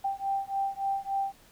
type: beating tone pair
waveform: sine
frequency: 784 / 787.5 Hz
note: G5 / G5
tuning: 0 / +8 cents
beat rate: 3.5 Hz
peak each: -31 dBFS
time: 0.04-1.33 s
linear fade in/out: 10 ms
effects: pink hiss -58 dBFS RMS until 1.51 s